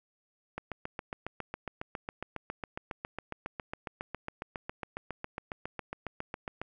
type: click train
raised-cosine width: 0.5 ms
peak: -21 dBFS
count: 45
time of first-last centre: 0.58-6.616 s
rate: 7.29 Hz
effects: none